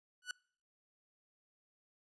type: tone with exponential growth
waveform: sawtooth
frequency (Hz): 1480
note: F#6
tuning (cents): 0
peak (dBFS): -31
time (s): 0.22-0.31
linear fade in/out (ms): 2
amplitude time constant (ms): 19
effects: noise-tail reverb RT60 0.5 s tail -25 dB re dry + resampled to 22050 Hz